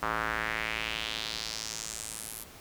square tone with band-pass filter sweep, 55.3 Hz, A1, 9 cents sharp, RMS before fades -35 dBFS, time 0.02-2.44 s, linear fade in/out 10 ms, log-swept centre 1200 to 12000 Hz, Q 2.4, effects pink hiss -50 dBFS RMS until 2.6 s

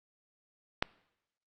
click, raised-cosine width 0.3 ms, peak -10 dBFS, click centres 0.825 s, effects noise-tail reverb RT60 0.8 s tail -22 dB re dry + Opus 48 kbps

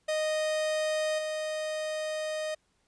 45% pulse tone with level steps, 620 Hz, D#5, 6 cents flat, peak -27 / -31 dBFS, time 0.08-2.55 s, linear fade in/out 10 ms, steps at 1.18 s, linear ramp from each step 10 ms, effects pink hiss -72 dBFS RMS until 2.87 s + resampled to 22050 Hz

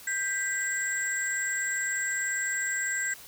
sine tone cluster, 1584 / 1974 / 7640 Hz, G6 / B6 / A#8, +18 / -1 / +42 cents, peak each -31 / -32 / -32 dBFS, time 0.07-3.14 s, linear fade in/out 5 ms, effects white hiss -48 dBFS RMS until 3.27 s

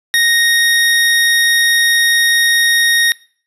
25% pulse tone, 1864.7 Hz, A#6, in tune, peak -6 dBFS, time 0.14-3.12 s, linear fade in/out 0 ms, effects noise-tail reverb RT60 0.5 s tail -24 dB re dry + resampled to 32000 Hz

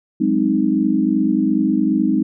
sine chord, Ab dominant seventh, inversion third, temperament equal, 185 / 207.7 / 261.6 / 311.1 Hz, Gb3 / Ab3 / C4 / Eb4, 0 / 0 / 0 / 0 cents, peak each -24 / -19 / -19 / -18 dBFS, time 0.2-2.23 s, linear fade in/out 10 ms, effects none

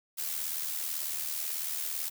blue noise with amplitude modulation, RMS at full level -32 dBFS, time 0.17-2.1 s, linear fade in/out 20 ms, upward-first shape sine, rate 78.1 Hz, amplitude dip 55%, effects none

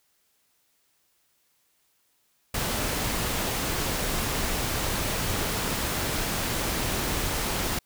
pink noise, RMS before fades -28 dBFS, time 2.54-7.79 s, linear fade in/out 5 ms, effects white hiss -69 dBFS RMS until 7.85 s

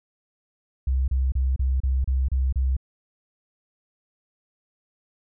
sine tone bursts, 65.41 Hz, C2, in tune, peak -19 dBFS, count 8, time 0.87-2.767 s, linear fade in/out 5 ms, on 210 ms, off 31 ms, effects none

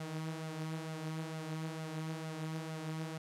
sawtooth tone with flanger, 158.7 Hz, D#3, 35 cents sharp, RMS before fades -41 dBFS, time 0-3.18 s, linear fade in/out 5 ms, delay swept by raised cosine 1.4 to 7.3 ms, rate 2.2 Hz, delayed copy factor +0.5, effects low-pass 11000 Hz 12 dB/octave

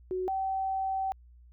sine tone pair in turn, 370 / 768.8 Hz, F#4 / G5, 0 / -34 cents, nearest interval octave + minor second, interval 1266 cents, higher second, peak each -29 / -28 dBFS, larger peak second, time 0.11-0.28 / 0.28-1.12 s, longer second, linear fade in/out 0 ms, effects added 60 Hz sine -52 dBFS peak until 1.52 s

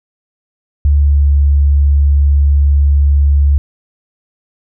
sine tone with pitch glide, 72.1 to 71.15 Hz, D2 to C#2, -31 to +46 cents, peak -6 dBFS, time 0.85-3.58 s, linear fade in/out 0 ms, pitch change -23 cents, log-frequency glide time 0.96-1.27 s, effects none

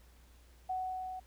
sine tone with level ramp, 745 Hz, F#5, 12 cents sharp, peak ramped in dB -32 to -40 dBFS, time 0.69-1.2 s, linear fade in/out 10 ms, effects added 60 Hz sine -58 dBFS peak until 1.26 s + pink hiss -66 dBFS RMS until 1.26 s

